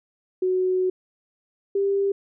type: tone pair in turn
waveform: sine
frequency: 370 / 396.2 Hz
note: F#4 / G4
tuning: 0 / +18 cents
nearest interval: minor second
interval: 118 cents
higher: second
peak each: -19 dBFS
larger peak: neither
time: 0.42-0.9 / 1.75-2.12 s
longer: first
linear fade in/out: 5 ms
effects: none